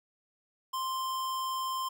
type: tone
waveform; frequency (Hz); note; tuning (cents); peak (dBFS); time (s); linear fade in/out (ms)
square; 1046.5; C6; 0; -32; 0.73-1.89; 10
effects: none